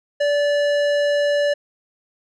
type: tone with tanh clipping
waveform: sine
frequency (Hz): 580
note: D5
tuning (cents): -22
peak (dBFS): -18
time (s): 0.2-1.54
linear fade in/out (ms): 10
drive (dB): 16
effects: none